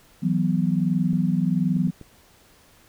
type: chord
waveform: sine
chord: E suspended second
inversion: none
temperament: equal with one note detuned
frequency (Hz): 163.58 / 185 / 246.9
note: E3 / F#3 / B3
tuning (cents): -13 / 0 / 0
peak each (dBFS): -23 / -22 / -26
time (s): 0.22-1.91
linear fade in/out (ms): 20
type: clicks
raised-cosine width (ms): 3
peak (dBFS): -27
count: 4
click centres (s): 1.132 / 1.765 / 1.874 / 2.013
effects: pink hiss -55 dBFS RMS until 2.88 s